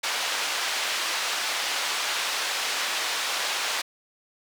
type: band-pass noise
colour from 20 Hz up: white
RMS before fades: -28 dBFS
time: 0.03-3.82 s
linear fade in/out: 10 ms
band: 640 to 4500 Hz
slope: 12 dB/octave
effects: none